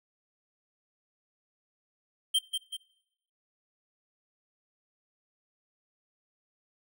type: tone with echo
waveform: square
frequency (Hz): 3144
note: G7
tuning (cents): +4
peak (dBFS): -23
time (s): 2.34-2.39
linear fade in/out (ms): 10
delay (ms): 190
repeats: 2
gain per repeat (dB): -6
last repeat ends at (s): 2.77
effects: noise-tail reverb RT60 0.8 s tail -21 dB re dry